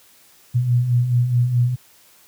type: beating tone pair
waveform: sine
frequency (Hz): 118.4 / 123.1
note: A#2 / B2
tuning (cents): +27 / -5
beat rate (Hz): 4.7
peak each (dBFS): -23 / -15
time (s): 0.54-1.76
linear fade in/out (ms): 20
effects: white hiss -52 dBFS RMS until 2.27 s + high-pass 60 Hz 12 dB/octave